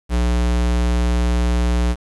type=tone; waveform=square; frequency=60 Hz; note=B1; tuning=49 cents flat; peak=-16 dBFS; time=0.09-1.96 s; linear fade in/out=50 ms; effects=resampled to 24000 Hz + 7-bit